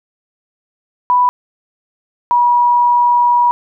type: tone pair in turn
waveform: sine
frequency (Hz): 987.8 / 965.8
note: B5 / B5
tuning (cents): 0 / -39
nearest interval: unison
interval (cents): 39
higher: first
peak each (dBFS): -8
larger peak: neither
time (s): 1.1-1.29 / 2.31-3.51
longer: second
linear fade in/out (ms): 0
effects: none